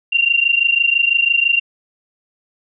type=tone pair together; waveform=sine; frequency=2756 / 2782 Hz; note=F7 / F7; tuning=-24 / -7 cents; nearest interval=unison; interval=17 cents; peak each=-15 dBFS; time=0.12-1.6 s; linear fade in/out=10 ms; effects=none